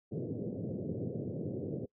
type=band-pass noise; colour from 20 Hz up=pink; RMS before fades=-38 dBFS; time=0.11-1.86 s; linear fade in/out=10 ms; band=100 to 530 Hz; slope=48 dB/octave; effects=noise-tail reverb RT60 0.1 s tail -23 dB re dry